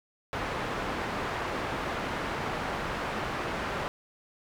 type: low-pass noise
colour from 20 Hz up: white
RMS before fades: -33 dBFS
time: 0.33-3.88 s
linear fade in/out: 0 ms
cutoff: 1400 Hz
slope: 12 dB/octave
effects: none